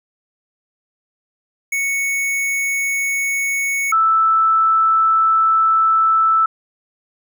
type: tone pair in turn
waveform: square / sine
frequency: 2217 / 1318.2 Hz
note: C#7 / E6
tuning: 0 / 0 cents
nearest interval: major sixth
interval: 900 cents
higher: first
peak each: -18 / -11 dBFS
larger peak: second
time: 1.72-3.92 / 3.92-6.46 s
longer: second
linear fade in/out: 5 ms
effects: none